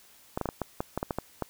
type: clicks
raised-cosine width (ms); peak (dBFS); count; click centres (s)
1; -15; 11; 0.375 / 0.413 / 0.457 / 0.489 / 0.617 / 0.805 / 0.976 / 1.029 / 1.108 / 1.186 / 1.423
effects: white hiss -57 dBFS RMS until 1.49 s